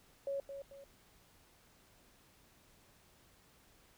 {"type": "tone with echo", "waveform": "sine", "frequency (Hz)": 554.4, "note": "C#5", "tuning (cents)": 0, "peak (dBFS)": -35, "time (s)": [0.27, 0.4], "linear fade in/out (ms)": 2, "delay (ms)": 220, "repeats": 2, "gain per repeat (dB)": -8, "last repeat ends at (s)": 0.84, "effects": ["pink hiss -66 dBFS RMS until 3.97 s"]}